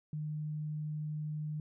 sine tone, 152.1 Hz, D#3, 39 cents flat, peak -35 dBFS, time 0.13-1.6 s, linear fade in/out 2 ms, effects none

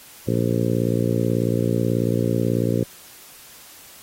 harmonic tone, 58.27 Hz, A#1, in tune, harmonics 2 / 3 / 4 / 5 / 6 / 7 / 8 / 9, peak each -23 / -25 / -26 / -27 / -28 / -28 / -29 / -30 dBFS, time 0.27-2.84 s, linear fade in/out 10 ms, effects white hiss -45 dBFS RMS until 4.02 s + AAC 48 kbps

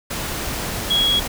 sine tone in noise, 3322 Hz, G#7, in tune, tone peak -15 dBFS, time 0.9-1.2 s, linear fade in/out 10 ms, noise pink, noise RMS -26 dBFS, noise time 0.1-1.28 s, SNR +8 dB, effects none

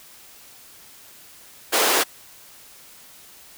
pink high-pass noise, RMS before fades -19 dBFS, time 1.72-2.04 s, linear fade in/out 20 ms, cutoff 350 Hz, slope 24 dB/octave, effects white hiss -47 dBFS RMS until 3.57 s

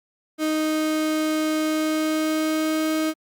35% pulse tone with pitch glide, 311.1 to 314 Hz, D#4 to D#4, 0 to +16 cents, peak -19 dBFS, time 0.38-3.14 s, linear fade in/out 50 ms, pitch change +16 cents, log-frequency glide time 1.6-2.9 s, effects Opus 48 kbps

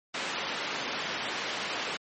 white low-pass noise, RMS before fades -34 dBFS, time 0.14-1.97 s, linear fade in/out 5 ms, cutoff 3100 Hz, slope 12 dB/octave, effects high-pass 200 Hz 12 dB/octave + MP3 32 kbps

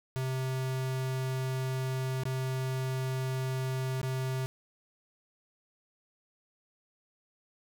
square tone with dropouts, 130.7 Hz, C3, 1 cent flat, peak -31 dBFS, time 0.16-4.46 s, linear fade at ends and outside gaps 0 ms, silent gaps 2.235-2.254 / 4.015-4.03 s, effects none

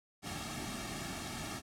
pink noise with comb filter, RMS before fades -41 dBFS, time 0.22-1.62 s, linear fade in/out 50 ms, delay 2 ms, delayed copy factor -0.8, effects low-pass 10000 Hz 12 dB/octave

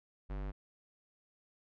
square tone, 49 Hz, G1, in tune, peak -38 dBFS, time 0.29-0.52 s, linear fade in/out 20 ms, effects low-pass 2000 Hz 12 dB/octave

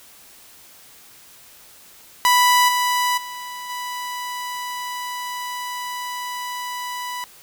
sawtooth tone with level steps, 987.8 Hz, B5, in tune, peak -9 / -14 / -27 / -23 dBFS, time 2.25-7.24 s, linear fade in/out 0 ms, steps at 2.68 / 3.17 / 3.69 s, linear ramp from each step 10 ms, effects white hiss -47 dBFS RMS until 7.42 s

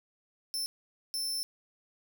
sawtooth tone bursts at uneven times, 5330 Hz, E8, 18 cents sharp, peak -29 dBFS, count 2, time 0.54-0.66 / 1.14-1.43 s, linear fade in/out 0 ms, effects none

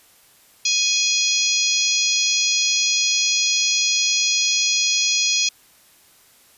harmonic tone with a mistuned harmonic, 830.6 Hz, G#5, in tune, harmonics 3 / 4 / 5 / 6 / 7 / 8, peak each -24 / -24 / -24 / -24 / -24 / -24 dBFS, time 0.65-5.49 s, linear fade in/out 5 ms, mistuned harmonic 5, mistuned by +17 cents, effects white hiss -53 dBFS RMS until 6.57 s + resampled to 32000 Hz

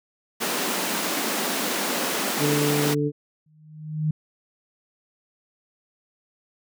pink high-pass noise, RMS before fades -26 dBFS, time 0.4-2.95 s, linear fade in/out 20 ms, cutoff 190 Hz, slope 48 dB/octave
harmonic tone, 146.6 Hz, D3, 3 cents flat, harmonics 1 / 2 / 3, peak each -25 / -25 / -25 dBFS, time 2.38-3.12 s, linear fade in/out 50 ms
sine tone with exponential growth, 154.3 Hz, D#3, 14 cents flat, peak -18 dBFS, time 3.46-4.11 s, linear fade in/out 5 ms, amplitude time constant 140 ms
effects none

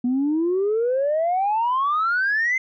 sine exponential sweep, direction up, 240.3 to 2093 Hz, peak -17 dBFS, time 0.04-2.58 s, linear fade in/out 5 ms, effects tanh soft clip ceiling -15 dBFS

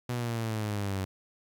sawtooth linear sweep, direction down, 123.47 to 94 Hz, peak -26 dBFS, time 0.09-1.05 s, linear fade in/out 5 ms, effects 11-bit

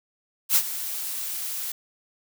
blue noise with ADSR envelope, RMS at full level -17 dBFS, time 0.49-1.72 s, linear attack 68 ms, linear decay 60 ms, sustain -14 dB, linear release 4 ms, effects none

